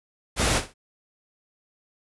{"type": "noise with echo", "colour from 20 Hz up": "pink", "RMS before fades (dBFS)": -22, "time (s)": [0.36, 0.62], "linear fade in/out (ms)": 50, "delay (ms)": 60, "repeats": 2, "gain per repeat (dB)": -14, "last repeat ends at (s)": 0.74, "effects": ["resampled to 24000 Hz"]}